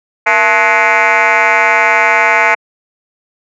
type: tone with frequency modulation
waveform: sine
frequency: 1480 Hz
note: F#6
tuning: in tune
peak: -5 dBFS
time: 0.26-2.55 s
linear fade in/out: 10 ms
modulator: 202 Hz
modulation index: 4.4
effects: tanh soft clip ceiling -4 dBFS + high-pass 400 Hz 12 dB/octave